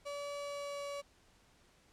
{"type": "tone with pitch glide", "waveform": "35% pulse", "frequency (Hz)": [573, 568.1], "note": ["D5", "C#5"], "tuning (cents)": [-43, 42], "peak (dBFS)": -38, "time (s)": [0.05, 1.02], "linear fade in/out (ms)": 20, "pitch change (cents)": -15, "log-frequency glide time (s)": [0.35, 0.86], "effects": ["pink hiss -67 dBFS RMS until 1.92 s", "low-pass 9000 Hz 12 dB/octave"]}